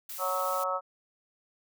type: noise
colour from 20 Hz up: blue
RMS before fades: -40 dBFS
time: 0.09-0.64 s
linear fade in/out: 5 ms
type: harmonic tone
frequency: 185 Hz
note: F#3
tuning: in tune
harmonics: 3 / 4 / 5 / 6 / 7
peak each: -33 / -37 / -37 / -36 / -31 dBFS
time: 0.18-0.81 s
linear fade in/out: 50 ms
effects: none